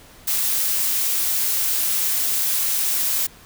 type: noise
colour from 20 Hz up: blue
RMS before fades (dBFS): -21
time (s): 0.27-3.27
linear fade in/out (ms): 10
effects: pink hiss -47 dBFS RMS until 3.45 s